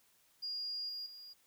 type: tone with level steps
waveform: triangle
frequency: 4839 Hz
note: D#8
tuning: 49 cents flat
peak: -34 / -38 / -48 dBFS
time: 0.42-1.34 s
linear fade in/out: 20 ms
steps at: 0.89 / 1.06 s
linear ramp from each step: 2 ms
effects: tanh soft clip ceiling -36 dBFS + white hiss -70 dBFS RMS until 1.46 s